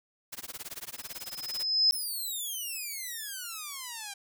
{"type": "noise with tremolo", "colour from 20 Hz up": "white", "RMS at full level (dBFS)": -38, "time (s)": [0.32, 1.65], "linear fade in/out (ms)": 10, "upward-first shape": "sine", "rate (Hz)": 18, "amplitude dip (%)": 100}
{"type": "tone with exponential growth", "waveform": "sine", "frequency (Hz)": 5100, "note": "D#8", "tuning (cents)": 42, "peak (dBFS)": -18, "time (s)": [0.94, 1.91], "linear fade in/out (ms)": 0, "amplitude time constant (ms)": 210}
{"type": "exponential sweep", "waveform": "5% pulse", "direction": "down", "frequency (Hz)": [5390, 784], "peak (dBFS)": -26, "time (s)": [1.92, 4.14], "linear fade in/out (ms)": 10}
{"effects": []}